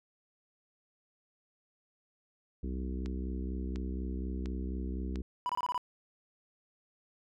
harmonic tone, 64.1 Hz, C2, 35 cents flat, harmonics 1 / 3 / 4 / 5 / 6 / 7, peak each -35 / -41 / -44 / -45 / -48 / -54 dBFS, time 2.63-5.22 s, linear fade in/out 5 ms
click train, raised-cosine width 0.2 ms, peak -29 dBFS, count 4, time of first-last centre 3.06-5.158 s, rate 1.43 Hz
triangle tone bursts, 987.8 Hz, B5, in tune, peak -28 dBFS, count 6, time 5.46-5.778 s, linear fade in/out 0 ms, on 33 ms, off 24 ms
effects none

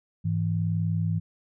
sine tone pair together, 103.3 / 163.98 Hz, G#2 / E3, -9 / -9 cents, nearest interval minor sixth, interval 800 cents, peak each -26 dBFS, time 0.24-1.2 s, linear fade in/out 20 ms, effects none

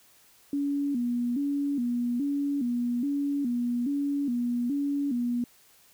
sine tone with vibrato, 261.6 Hz, C4, in tune, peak -25 dBFS, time 0.53-5.44 s, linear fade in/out 2 ms, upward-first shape square, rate 1.2 Hz, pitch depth 140 cents each way, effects white hiss -59 dBFS RMS until 5.93 s

